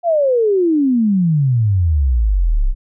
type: exponential sweep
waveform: sine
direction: down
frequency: 710 to 30.11 Hz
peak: -11 dBFS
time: 0.03-2.75 s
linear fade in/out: 50 ms
effects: none